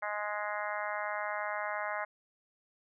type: harmonic tone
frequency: 208.6 Hz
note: G#3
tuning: 8 cents sharp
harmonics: 3 / 4 / 5 / 6 / 7 / 8 / 9 / 10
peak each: -39 / -40 / -41 / -42 / -42 / -43 / -44 / -44 dBFS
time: 0.02-2.05 s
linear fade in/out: 10 ms
effects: none